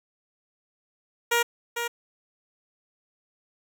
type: tone with echo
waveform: 10% pulse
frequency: 472.1 Hz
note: A#4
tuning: 22 cents sharp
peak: -12 dBFS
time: 1.31-1.43 s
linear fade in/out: 10 ms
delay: 450 ms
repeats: 1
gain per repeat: -7 dB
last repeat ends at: 1.88 s
effects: none